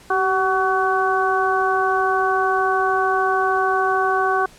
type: harmonic tone with a mistuned harmonic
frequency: 376.1 Hz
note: F#4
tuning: 28 cents sharp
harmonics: 1 / 2 / 3 / 4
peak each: -22 / -21 / -21 / -23 dBFS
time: 0.1-4.46 s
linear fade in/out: 5 ms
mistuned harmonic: 1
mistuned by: +37 cents
effects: pink hiss -47 dBFS RMS until 4.58 s + low-pass 11000 Hz 12 dB/octave